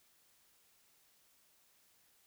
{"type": "silence", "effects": ["white hiss -70 dBFS RMS until 2.26 s"]}